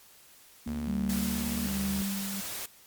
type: tone with pitch glide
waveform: sine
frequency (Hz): 232.4 to 233.9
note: A#3 to A#3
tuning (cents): -5 to +6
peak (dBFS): -32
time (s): 0.66-1.67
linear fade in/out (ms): 5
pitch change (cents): +11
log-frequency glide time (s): 1.08-1.39
type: tone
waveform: sawtooth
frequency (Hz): 72.3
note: D2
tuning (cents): -27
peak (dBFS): -33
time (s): 0.67-2.02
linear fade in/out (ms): 0
type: tone with tremolo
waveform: sine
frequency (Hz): 196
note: G3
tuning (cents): 0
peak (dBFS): -28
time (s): 0.87-2.41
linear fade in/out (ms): 10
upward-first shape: sine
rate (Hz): 1.2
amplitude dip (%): 55
type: noise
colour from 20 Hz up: white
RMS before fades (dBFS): -37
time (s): 1.09-2.66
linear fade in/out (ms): 5
effects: white hiss -56 dBFS RMS until 2.86 s + MP3 96 kbps